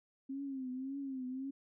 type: tone with vibrato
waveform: sine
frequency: 265.8 Hz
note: C4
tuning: 27 cents sharp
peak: -38 dBFS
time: 0.29-1.51 s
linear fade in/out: 10 ms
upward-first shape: triangle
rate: 1.8 Hz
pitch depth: 100 cents each way
effects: none